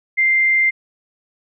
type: tone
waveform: sine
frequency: 2093 Hz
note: C7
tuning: in tune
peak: -12 dBFS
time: 0.17-0.71 s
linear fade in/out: 20 ms
effects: none